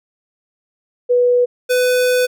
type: tone pair in turn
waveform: sine / square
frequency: 490.5 / 499.7 Hz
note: B4 / B4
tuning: -12 / +20 cents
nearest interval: unison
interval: 32 cents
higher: second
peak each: -10 / -13 dBFS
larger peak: first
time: 1.09-1.46 / 1.69-2.27 s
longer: second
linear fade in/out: 20 ms
effects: none